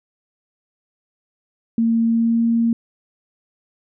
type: tone with pitch glide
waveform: sine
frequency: 228.7 to 231.1 Hz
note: A#3 to A#3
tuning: -33 to -15 cents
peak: -14 dBFS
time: 1.78-2.73 s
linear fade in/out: 2 ms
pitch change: +18 cents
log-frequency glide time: 2.05-2.44 s
effects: none